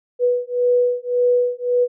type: beating tone pair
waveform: sine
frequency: 490 / 491.8 Hz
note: B4 / B4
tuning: -14 / -7 cents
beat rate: 1.8 Hz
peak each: -18 / -18 dBFS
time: 0.19-1.88 s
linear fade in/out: 50 ms
effects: none